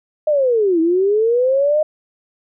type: linear two-way sweep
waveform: sine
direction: down then up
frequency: 622.3 to 318.5 to 622.3 Hz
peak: -12 dBFS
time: 0.27-1.83 s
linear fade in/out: 5 ms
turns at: 0.8 s
effects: none